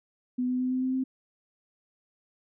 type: tone with pitch steps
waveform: sine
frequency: 250 / 252.2 / 254.4 / 256.6 / 258.8 / 261.1 Hz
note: B3 / B3 / C4 / C4 / C4 / C4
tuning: +21 / +36 / -48 / -34 / -19 / -3 cents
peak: -25 dBFS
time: 0.38-1.04 s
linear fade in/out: 10 ms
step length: 110 ms
effects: none